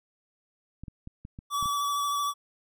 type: clicks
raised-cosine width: 5 ms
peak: -28 dBFS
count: 7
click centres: 0.836 / 0.882 / 1.074 / 1.251 / 1.389 / 1.627 / 1.658 s
type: tone with vibrato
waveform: square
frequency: 1148 Hz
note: D6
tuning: 40 cents flat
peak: -27 dBFS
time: 1.5-2.34 s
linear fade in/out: 50 ms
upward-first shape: square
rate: 13 Hz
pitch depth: 15 cents each way
effects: none